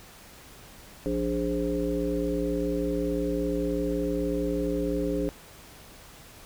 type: harmonic tone with a mistuned harmonic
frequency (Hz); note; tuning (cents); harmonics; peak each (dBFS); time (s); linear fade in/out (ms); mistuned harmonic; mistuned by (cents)
58.27; A#1; 0; 1 / 3 / 5 / 7 / 9; -34 / -34 / -29 / -31 / -32; 1.06-5.29; 0; 7; +22
effects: pink hiss -49 dBFS RMS until 6.45 s